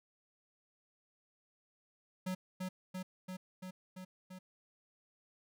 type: tone with echo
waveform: square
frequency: 185 Hz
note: F#3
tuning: in tune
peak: -36 dBFS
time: 2.26-2.35 s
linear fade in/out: 10 ms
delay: 340 ms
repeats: 6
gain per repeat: -2 dB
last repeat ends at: 4.39 s
effects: none